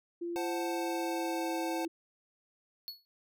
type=tone with pitch glide; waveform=sine; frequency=343.6 to 330.6 Hz; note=F4 to E4; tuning=-28 to +5 cents; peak=-34 dBFS; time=0.21-1.88 s; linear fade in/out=10 ms; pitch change=-67 cents; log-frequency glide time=0.34-1.51 s
type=chord; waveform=square; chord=F# diminished; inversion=second; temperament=equal; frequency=523.3 / 740 / 880 Hz; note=C5 / F#5 / A5; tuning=0 / 0 / 0 cents; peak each=-40 dBFS; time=0.36-1.85 s; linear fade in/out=0 ms
type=tone with exponential decay; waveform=square; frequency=4383 Hz; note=C#8; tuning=20 cents flat; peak=-36 dBFS; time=2.88-3.05 s; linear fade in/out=0 ms; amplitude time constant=36 ms
effects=none